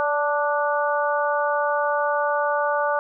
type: harmonic tone with a mistuned harmonic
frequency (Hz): 293.7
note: D4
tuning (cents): 0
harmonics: 2 / 3 / 4 / 5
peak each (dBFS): -23 / -25 / -26 / -27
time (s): 0-2.99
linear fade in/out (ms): 0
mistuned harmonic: 2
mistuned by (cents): -16
effects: none